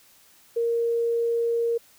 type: tone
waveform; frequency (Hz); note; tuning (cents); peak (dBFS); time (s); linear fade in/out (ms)
sine; 466.2; A#4; 0; -21; 0.56-1.78; 10
effects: white hiss -56 dBFS RMS until 1.98 s